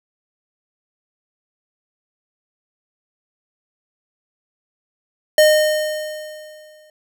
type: tone with exponential decay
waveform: square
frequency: 613 Hz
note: D#5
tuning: 26 cents flat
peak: -8 dBFS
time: 5.38-6.9 s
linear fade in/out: 2 ms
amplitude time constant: 330 ms
effects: none